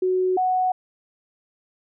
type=tone pair in turn; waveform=sine; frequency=370 / 740 Hz; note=F#4 / F#5; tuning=0 / 0 cents; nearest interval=octave; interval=1200 cents; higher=second; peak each=-18 dBFS; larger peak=neither; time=0.02-0.37 / 0.37-0.72 s; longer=neither; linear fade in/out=5 ms; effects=none